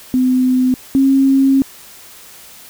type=tone pair in turn; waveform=sine; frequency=255 / 270.2 Hz; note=C4 / C#4; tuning=-44 / -44 cents; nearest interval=minor second; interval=100 cents; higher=second; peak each=-10 / -8 dBFS; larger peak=second; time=0.14-0.74 / 0.95-1.62 s; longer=second; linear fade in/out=0 ms; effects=white hiss -39 dBFS RMS until 2.69 s